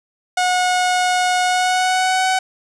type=tone with pitch glide; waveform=sawtooth; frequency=728 to 751.5 Hz; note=F#5 to F#5; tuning=-28 to +27 cents; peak=-11 dBFS; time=0.37-2.39 s; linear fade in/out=5 ms; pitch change=+55 cents; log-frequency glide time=1.44-2.26 s; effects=resampled to 22050 Hz + 7-bit

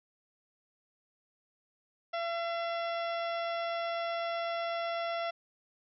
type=harmonic tone; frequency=677 Hz; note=E5; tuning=46 cents sharp; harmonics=1 / 2 / 3 / 4 / 5 / 6 / 7 / 8; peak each=-33 / -39 / -43 / -47 / -46 / -57 / -57 / -52 dBFS; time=2.13-5.31 s; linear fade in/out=10 ms; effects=none

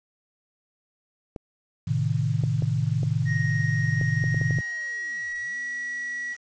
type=clicks; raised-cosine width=2 ms; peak=-21 dBFS; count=10; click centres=1.362 / 2.437 / 2.623 / 3.032 / 4.013 / 4.24 / 4.345 / 4.414 / 4.508 / 4.586 s
type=chord; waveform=sine; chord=A diminished; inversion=none; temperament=equal; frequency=110 / 130.81 / 155.56 Hz; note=A2 / C3 / Eb3; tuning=0 / 0 / 0 cents; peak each=-26 dBFS; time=1.87-4.61 s; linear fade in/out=10 ms
type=tone with pitch glide; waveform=triangle; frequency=1872 to 1930.2 Hz; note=A#6 to B6; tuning=+7 to -40 cents; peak=-27 dBFS; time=3.25-6.37 s; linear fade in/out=50 ms; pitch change=+53 cents; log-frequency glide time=4.29-5.56 s
effects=resampled to 16000 Hz + 8-bit

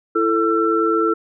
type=tone cluster; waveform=sine; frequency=333.6 / 442.4 / 1343 Hz; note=E4 / A4 / E6; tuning=+21 / +9 / +32 cents; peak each=-19 dBFS; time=0.15-1.14 s; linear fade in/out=10 ms; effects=none

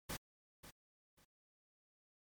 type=noise with echo; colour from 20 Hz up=pink; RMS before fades=-43 dBFS; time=0.09-0.17 s; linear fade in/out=10 ms; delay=540 ms; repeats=2; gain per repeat=-13 dB; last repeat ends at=1.25 s; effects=MP3 96 kbps

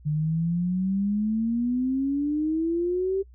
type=exponential sweep; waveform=sine; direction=up; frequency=147.8 to 392.5 Hz; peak=-22 dBFS; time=0.05-3.23 s; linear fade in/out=20 ms; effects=noise-tail reverb RT60 0.1 s tail -23 dB re dry + added 61 Hz sine -47 dBFS peak until 3.34 s

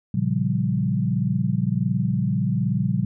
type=chord; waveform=sine; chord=G half-diminished seventh; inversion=first; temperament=equal; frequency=116.54 / 138.59 / 174.61 / 196 Hz; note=Bb2 / Db3 / F3 / G3; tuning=0 / 0 / 0 / 0 cents; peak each=-25 dBFS; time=0.14-3.05 s; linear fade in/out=5 ms; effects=none

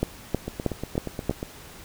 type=two click trains; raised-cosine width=2 ms; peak=-16 / -9 dBFS; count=9 / 5; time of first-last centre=0.48-1.429 / 0.03-1.296 s; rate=8.43 / 3.16 Hz; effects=pink hiss -45 dBFS RMS until 1.84 s

